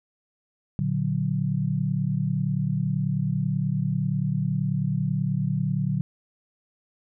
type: chord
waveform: sine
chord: Bb augmented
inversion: none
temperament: equal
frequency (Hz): 116.54 / 146.83 / 185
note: Bb2 / D3 / F#3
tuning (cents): 0 / 0 / 0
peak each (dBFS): -29 / -25 / -27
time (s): 0.79-6.01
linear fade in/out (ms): 0
effects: none